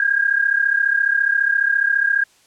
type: tone pair together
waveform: sine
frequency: 1600 / 1634.6 Hz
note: G6 / G#6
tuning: +35 / -28 cents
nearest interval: unison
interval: 37 cents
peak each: -18 / -17 dBFS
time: 0-2.24 s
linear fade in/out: 2 ms
effects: white hiss -55 dBFS RMS until 2.46 s + low-pass 9000 Hz 12 dB/octave